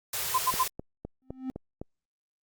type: band-stop noise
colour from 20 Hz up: white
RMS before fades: -32 dBFS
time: 0.13-0.68 s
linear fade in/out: 5 ms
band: 170 to 360 Hz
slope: 96 dB/octave
type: tone bursts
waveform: sine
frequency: 1027 Hz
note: C6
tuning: 33 cents flat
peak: -21 dBFS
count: 3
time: 0.34-0.636 s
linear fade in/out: 10 ms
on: 44 ms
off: 82 ms
type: click train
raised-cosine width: 2 ms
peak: -23 dBFS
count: 6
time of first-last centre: 0.54-1.816 s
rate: 3.92 Hz
type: tone with exponential growth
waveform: triangle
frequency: 260.4 Hz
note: C4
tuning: 8 cents flat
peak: -26 dBFS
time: 1.22-1.5 s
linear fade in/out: 0 ms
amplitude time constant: 59 ms
effects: Opus 48 kbps